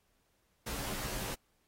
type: noise with comb filter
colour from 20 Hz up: pink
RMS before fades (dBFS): -39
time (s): 0.66-1.35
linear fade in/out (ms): 10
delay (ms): 12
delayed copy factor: -0.95
effects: pink hiss -75 dBFS RMS until 1.67 s + AAC 48 kbps